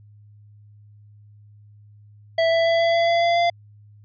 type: tone with pitch steps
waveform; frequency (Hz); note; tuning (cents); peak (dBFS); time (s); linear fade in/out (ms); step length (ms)
square; 659.3 / 663.5 / 667.7 / 672 / 676.3 / 680.6 / 684.9 / 689.3; E5 / E5 / E5 / E5 / E5 / F5 / F5 / F5; 0 / +11 / +22 / +33 / +44 / -45 / -34 / -23; -17; 2.38-3.5; 5; 140
effects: added 104 Hz sine -46 dBFS peak until 4.04 s + resampled to 11025 Hz